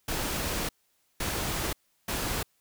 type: noise bursts at uneven times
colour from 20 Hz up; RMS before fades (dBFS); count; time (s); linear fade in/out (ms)
pink; -31; 3; 0.08-0.69 / 1.2-1.73 / 2.08-2.43; 5
effects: white hiss -71 dBFS RMS until 2.6 s